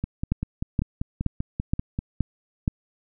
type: two click trains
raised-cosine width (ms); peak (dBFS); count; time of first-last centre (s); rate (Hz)
5; -14 / -9; 11 / 6; 0.04-1.989 / 0.32-2.678; 5.13 / 2.12
effects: none